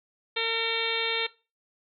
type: harmonic tone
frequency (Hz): 455.1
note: A#4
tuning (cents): -42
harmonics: 1 / 2 / 3 / 4 / 5 / 6 / 7 / 8 / 9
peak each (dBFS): -32 / -37 / -37 / -36 / -32 / -35 / -36 / -31 / -37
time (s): 0.36-1.27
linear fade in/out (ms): 10
effects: noise-tail reverb RT60 0.3 s tail -19 dB re dry